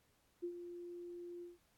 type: tone with ADSR envelope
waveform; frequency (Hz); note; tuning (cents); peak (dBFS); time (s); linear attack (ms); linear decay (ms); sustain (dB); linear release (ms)
sine; 349.2; F4; 0; -37; 0.42-1.58; 21; 78; -9; 160
effects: pink hiss -75 dBFS RMS until 1.77 s + AAC 64 kbps